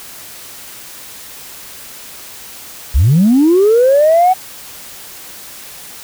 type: linear sweep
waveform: sine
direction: up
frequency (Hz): 52.1 to 759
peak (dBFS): -5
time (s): 2.94-4.34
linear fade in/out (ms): 20
effects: tanh soft clip ceiling -3 dBFS + white hiss -33 dBFS RMS until 6.03 s